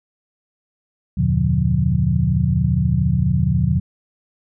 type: tone cluster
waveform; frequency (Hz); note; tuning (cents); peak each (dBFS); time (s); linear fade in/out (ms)
sine; 77.9 / 92.1 / 121.2 / 145.5 / 178.6; D#2 / F#2 / B2 / D3 / F3; +3 / -7 / -32 / -16 / +39; -22 / -25 / -20 / -20 / -20; 1.17-3.8; 10
effects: none